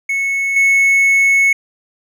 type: tone with level steps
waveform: triangle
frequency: 2201 Hz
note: C#7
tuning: 13 cents flat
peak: -13 / -7 dBFS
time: 0.09-1.53 s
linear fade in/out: 5 ms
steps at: 0.56 s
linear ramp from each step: 5 ms
effects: none